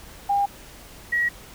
sine tone pair in turn, 804 / 1912.2 Hz, G5 / A#6, +44 / +44 cents, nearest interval octave + minor third, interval 1500 cents, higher second, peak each -18 / -19 dBFS, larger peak first, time 0.29-0.46 / 1.12-1.29 s, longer neither, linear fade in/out 10 ms, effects added 50 Hz sine -51 dBFS peak until 1.54 s + pink hiss -45 dBFS RMS until 1.54 s

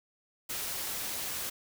white noise, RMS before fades -36 dBFS, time 0.49-1.5 s, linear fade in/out 10 ms, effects none

